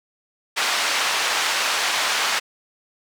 pink band-pass noise, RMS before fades -22 dBFS, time 0.56-2.4 s, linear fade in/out 20 ms, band 1000 to 6100 Hz, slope 12 dB/octave, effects none

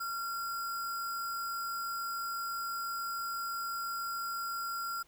sine tone with sample-and-hold, 1373 Hz, F6, 30 cents flat, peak -34 dBFS, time 0-5.03 s, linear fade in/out 10 ms, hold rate 6300 Hz, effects pink hiss -66 dBFS RMS until 5.07 s

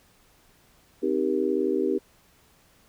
sine chord, C minor seventh, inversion none, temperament just, 261.6 / 314 / 392.4 / 470.9 Hz, C4 / Eb4 / G4 / Bb4, 0 / +16 / +2 / +18 cents, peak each -29 / -28 / -25 / -30 dBFS, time 1.02-1.99 s, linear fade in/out 20 ms, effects pink hiss -60 dBFS RMS until 2.88 s

